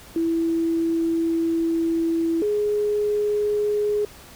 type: tone pair in turn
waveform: sine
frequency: 330.3 / 417.1 Hz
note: E4 / G#4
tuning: +4 / +7 cents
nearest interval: major third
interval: 403 cents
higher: second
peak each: -19 dBFS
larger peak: neither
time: 0.16-2.42 / 2.42-4.05 s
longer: first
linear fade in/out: 2 ms
effects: pink hiss -45 dBFS RMS until 4.35 s